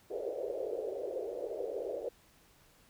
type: band-pass noise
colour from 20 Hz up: white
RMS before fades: -38 dBFS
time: 0.1-2.09 s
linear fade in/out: 5 ms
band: 390 to 570 Hz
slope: 48 dB/octave
effects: pink hiss -64 dBFS RMS until 2.89 s